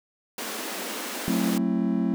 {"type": "high-pass noise", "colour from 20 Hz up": "pink", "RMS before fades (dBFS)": -33, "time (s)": [0.38, 1.58], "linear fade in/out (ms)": 2, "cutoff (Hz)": 200, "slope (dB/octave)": 96}
{"type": "chord", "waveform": "triangle", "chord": "F# half-diminished seventh", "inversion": "none", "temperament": "just", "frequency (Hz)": [185, 222, 266.4, 333], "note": ["F#3", "A3", "C4", "E4"], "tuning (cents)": [0, 16, 31, 18], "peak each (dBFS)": [-25, -24, -26, -29], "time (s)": [1.28, 2.14], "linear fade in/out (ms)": 0}
{"effects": []}